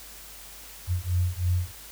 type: beating tone pair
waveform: sine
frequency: 87.8 / 90.9 Hz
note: F2 / F#2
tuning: +10 / -30 cents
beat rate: 3.1 Hz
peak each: -26 dBFS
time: 0.87-1.72 s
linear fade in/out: 50 ms
effects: added 50 Hz sine -51 dBFS peak until 1.91 s + white hiss -45 dBFS RMS until 1.91 s